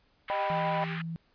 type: band-pass noise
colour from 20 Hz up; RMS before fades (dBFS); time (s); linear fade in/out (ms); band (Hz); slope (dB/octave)
pink; -40; 0.28-1.02; 5; 1400 to 2600; 24
type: chord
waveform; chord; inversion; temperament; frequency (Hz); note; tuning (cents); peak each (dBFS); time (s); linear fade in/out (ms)
sine; Eb augmented; none; equal with one note detuned; 614.8 / 784 / 987.8; Eb5 / G5 / B5; -21 / 0 / 0; -32; 0.3-0.84; 0
type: tone with tremolo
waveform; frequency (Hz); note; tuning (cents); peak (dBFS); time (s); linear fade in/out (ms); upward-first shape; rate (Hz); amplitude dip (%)
25% pulse; 395.8; G4; +17; -37; 0.31-0.99; 50; sine; 12; 30
type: tone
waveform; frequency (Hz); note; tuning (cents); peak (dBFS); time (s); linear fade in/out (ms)
sine; 165; E3; +2; -33; 0.5-1.16; 0
effects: pink hiss -68 dBFS RMS until 1.34 s + resampled to 11025 Hz